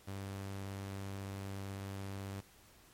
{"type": "tone", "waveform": "sawtooth", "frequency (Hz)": 98, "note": "G2", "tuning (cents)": 0, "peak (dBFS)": -37, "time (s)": [0.07, 2.41], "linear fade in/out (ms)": 10, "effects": ["pink hiss -62 dBFS RMS until 2.93 s", "MP3 64 kbps"]}